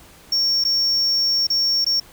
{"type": "tone with dropouts", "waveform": "triangle", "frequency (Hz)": 5500, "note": "F8", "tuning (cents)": -27, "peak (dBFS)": -15, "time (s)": [0.32, 2], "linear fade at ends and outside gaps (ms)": 5, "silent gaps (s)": [[0.64, 0.649], [1.47, 1.501], [1.846, 1.864]], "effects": ["pink hiss -47 dBFS RMS until 2.12 s"]}